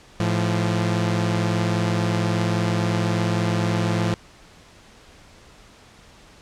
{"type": "tone pair together", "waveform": "sawtooth", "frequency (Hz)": [108.6, 172.27], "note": ["A2", "F3"], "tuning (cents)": [-22, -23], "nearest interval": "minor sixth", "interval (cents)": 799, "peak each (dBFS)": [-18, -19], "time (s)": [0.2, 4.14], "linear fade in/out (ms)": 0, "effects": ["pink hiss -49 dBFS RMS until 6.41 s", "low-pass 7000 Hz 12 dB/octave"]}